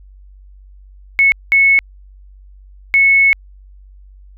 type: tone bursts at uneven times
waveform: sine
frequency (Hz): 2200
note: C#7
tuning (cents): -14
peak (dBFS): -7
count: 3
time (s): 1.19-1.32 / 1.52-1.79 / 2.94-3.33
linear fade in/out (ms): 0
effects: added 48 Hz sine -38 dBFS peak until 4.37 s